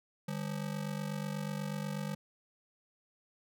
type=ring-modulated tone; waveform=square; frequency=174.61 Hz; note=F3; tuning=in tune; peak=-33 dBFS; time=0.28-2.15 s; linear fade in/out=2 ms; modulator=24.1 Hz; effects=none